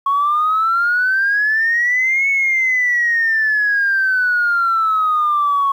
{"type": "exponential two-way sweep", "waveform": "sine", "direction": "up then down", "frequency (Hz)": [1100, 2217, 1100], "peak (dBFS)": -12, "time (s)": [0.06, 5.72], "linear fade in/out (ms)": 5, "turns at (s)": 2.29, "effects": ["tanh soft clip ceiling -8 dBFS", "8-bit"]}